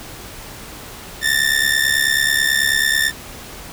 sawtooth ring-modulated tone, 1794 Hz, A6, 33 cents sharp, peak -8 dBFS, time 1.21-3.12 s, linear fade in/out 50 ms, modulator 34.6 Hz, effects pink hiss -35 dBFS RMS until 3.72 s

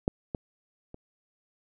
clicks, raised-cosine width 2 ms, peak -11 / -18 / -29 dBFS, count 3, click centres 0.079 / 0.348 / 0.944 s, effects none

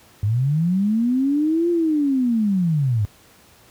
sine linear two-way sweep, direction up then down, 98 to 349.2 to 98 Hz, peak -16 dBFS, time 0.23-3.05 s, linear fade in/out 0 ms, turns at 1.7 s, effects pink hiss -51 dBFS RMS until 3.7 s + high-pass 60 Hz 12 dB/octave

